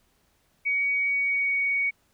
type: tone with pitch glide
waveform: sine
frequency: 2252 to 2239 Hz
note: C#7 to C#7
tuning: +27 to +17 cents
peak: -22 dBFS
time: 0.65-1.91 s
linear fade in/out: 20 ms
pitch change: -10 cents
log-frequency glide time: 1.11-1.55 s
effects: pink hiss -67 dBFS RMS until 2.13 s